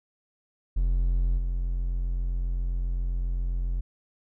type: tone with level steps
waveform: triangle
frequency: 43.76 Hz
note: F1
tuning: 4 cents sharp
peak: -19 / -23 dBFS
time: 0.76-3.81 s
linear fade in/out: 10 ms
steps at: 1.37 s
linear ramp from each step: 20 ms
effects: none